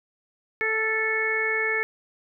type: harmonic tone with a mistuned harmonic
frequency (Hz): 439.4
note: A4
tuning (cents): -2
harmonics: 1 / 2 / 3 / 4 / 5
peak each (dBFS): -29 / -38 / -35 / -26 / -26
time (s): 0.61-1.83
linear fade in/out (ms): 0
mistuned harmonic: 3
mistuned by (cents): +17
effects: none